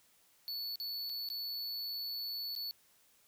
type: tone with dropouts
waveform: square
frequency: 4441 Hz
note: C#8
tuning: 2 cents sharp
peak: -38 dBFS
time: 0.48-2.71 s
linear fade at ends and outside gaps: 0 ms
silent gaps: 0.757-0.8 / 1.094-1.098 / 1.288-1.301 / 2.552-2.562 s
effects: white hiss -68 dBFS RMS until 3.27 s